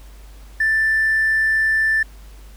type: tone with hard clipping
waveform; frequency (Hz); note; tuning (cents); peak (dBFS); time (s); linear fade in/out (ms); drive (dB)
sine; 1768; A6; +8; -15; 0.6-2.03; 5; 1
effects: added 50 Hz sine -38 dBFS peak until 2.56 s + pink hiss -50 dBFS RMS until 2.56 s